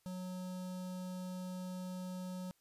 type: tone with notch filter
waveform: square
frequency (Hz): 183.3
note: F#3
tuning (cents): -16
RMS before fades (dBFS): -43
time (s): 0.06-2.51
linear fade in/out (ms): 0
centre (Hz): 2100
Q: 0.92
effects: white hiss -75 dBFS RMS until 2.6 s + resampled to 32000 Hz